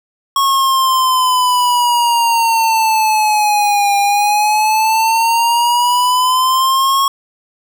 square exponential two-way sweep, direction down then up, 1100 to 803 to 1100 Hz, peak -11 dBFS, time 0.36-7.08 s, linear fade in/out 2 ms, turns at 3.97 s, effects none

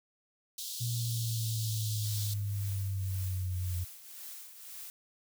pink high-pass noise, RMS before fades -40 dBFS, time 0.58-2.34 s, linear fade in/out 5 ms, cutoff 3400 Hz, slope 48 dB/octave
sine exponential sweep, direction down, 120 to 88.3 Hz, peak -31 dBFS, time 0.8-3.85 s, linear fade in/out 20 ms
blue noise with tremolo, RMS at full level -44 dBFS, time 2.04-4.9 s, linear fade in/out 0 ms, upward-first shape triangle, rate 1.9 Hz, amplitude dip 65%
effects none

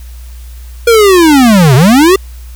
square linear two-way sweep, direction down then up, 478.8 to 120.4 to 397.9 Hz, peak -3 dBFS, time 0.87-2.16 s, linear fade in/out 5 ms, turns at 1.75 s, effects added 60 Hz sine -25 dBFS peak until 2.55 s + white hiss -41 dBFS RMS until 2.55 s

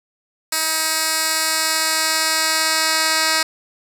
10% pulse tone with band-pass filter sweep, 317.7 Hz, D#4, 36 cents sharp, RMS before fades -19 dBFS, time 0.52-3.43 s, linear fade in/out 5 ms, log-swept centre 9000 to 5300 Hz, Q 0.71, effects none

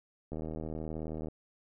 click train, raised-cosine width 2 ms, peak -26 dBFS, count 77, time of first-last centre 0.32-1.284 s, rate 78.8 Hz, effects none

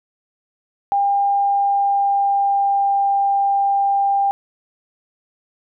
sine tone with pitch glide, 801 to 795.5 Hz, G5 to G5, +37 to +25 cents, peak -14 dBFS, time 0.92-4.31 s, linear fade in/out 0 ms, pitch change -12 cents, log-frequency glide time 1.28-3.07 s, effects none

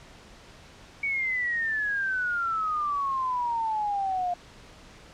sine exponential sweep, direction down, 2256 to 702 Hz, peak -25 dBFS, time 1.03-4.34 s, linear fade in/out 5 ms, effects pink hiss -50 dBFS RMS until 5.13 s + low-pass 6000 Hz 12 dB/octave

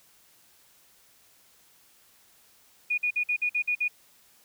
sine tone bursts, 2454 Hz, D#7, 25 cents flat, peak -23 dBFS, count 8, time 2.9-3.882 s, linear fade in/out 10 ms, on 79 ms, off 50 ms, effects white hiss -60 dBFS RMS until 4.44 s

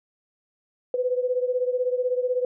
sine beating tone pair, 496.9 / 512.9 Hz, B4 / C5, +11 / -35 cents, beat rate 16 Hz, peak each -23 / -27 dBFS, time 0.94-2.45 s, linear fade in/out 2 ms, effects none

